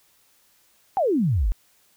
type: exponential sweep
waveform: sine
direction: down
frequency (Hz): 831 to 39.06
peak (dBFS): -18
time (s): 0.97-1.52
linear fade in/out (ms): 0
effects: white hiss -61 dBFS RMS until 1.96 s